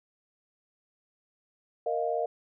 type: chord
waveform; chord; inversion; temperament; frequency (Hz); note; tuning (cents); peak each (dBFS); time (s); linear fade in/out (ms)
sine; Bb suspended fourth; none; just; 466.2 / 621.6 / 699.2; Bb4 / Eb5 / F5; 0 / -2 / +2; -31; 1.86-2.26; 5
effects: none